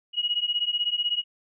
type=beating tone pair; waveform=sine; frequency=2893 / 2909 Hz; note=F#7 / F#7; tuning=-40 / -30 cents; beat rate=16 Hz; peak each=-26 / -27 dBFS; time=0.13-1.24 s; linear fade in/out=50 ms; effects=none